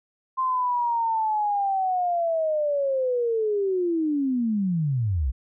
sine linear sweep, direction down, 1050 to 56.2 Hz, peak -21 dBFS, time 0.37-5.32 s, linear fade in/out 20 ms, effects none

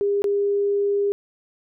sine tone with dropouts, 403.9 Hz, G#4, 48 cents flat, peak -18 dBFS, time 0.01-1.12 s, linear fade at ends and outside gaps 0 ms, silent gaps 0.22-0.242 s, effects none

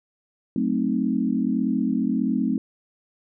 sine chord, F# diminished seventh, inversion none, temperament equal, 185 / 220 / 261.6 / 311.1 Hz, F#3 / A3 / C4 / Eb4, 0 / 0 / 0 / 0 cents, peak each -28 / -24 / -24 / -29 dBFS, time 0.56-2.58 s, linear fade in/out 2 ms, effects none

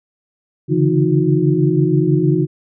sine tone cluster, 139.8 / 146 / 165.9 / 313.2 / 362.5 Hz, C#3 / D3 / E3 / D#4 / F#4, +15 / -10 / +11 / +11 / -35 cents, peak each -18 dBFS, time 0.68-2.47 s, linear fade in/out 50 ms, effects none

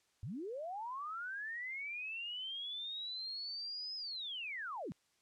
sine linear two-way sweep, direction up then down, 86 to 5130 to 127.2 Hz, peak -40 dBFS, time 0.23-4.92 s, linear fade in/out 0 ms, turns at 3.96 s, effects white hiss -75 dBFS RMS until 5.21 s + low-pass 8000 Hz 12 dB/octave

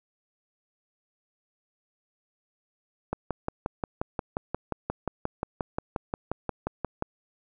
click train, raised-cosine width 1 ms, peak -14 dBFS, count 23, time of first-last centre 3.13-7.024 s, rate 5.65 Hz, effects none

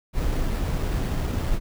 brown noise with sample-and-hold, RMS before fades -24 dBFS, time 0.13-1.6 s, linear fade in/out 50 ms, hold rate 6300 Hz, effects none

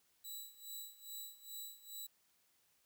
10% pulse tone with tremolo, 3933 Hz, B7, 8 cents flat, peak -37 dBFS, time 0.24-2.07 s, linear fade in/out 10 ms, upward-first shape sine, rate 2.4 Hz, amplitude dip 85%, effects white hiss -75 dBFS RMS until 2.85 s

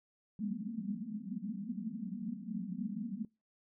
white band-pass noise, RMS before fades -40 dBFS, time 0.39-3.25 s, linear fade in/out 2 ms, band 180 to 240 Hz, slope 96 dB/octave, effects noise-tail reverb RT60 0.3 s tail -25 dB re dry

